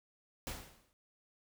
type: noise with exponential decay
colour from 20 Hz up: pink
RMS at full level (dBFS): -39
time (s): 0.47-0.93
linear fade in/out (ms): 0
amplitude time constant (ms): 100
effects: none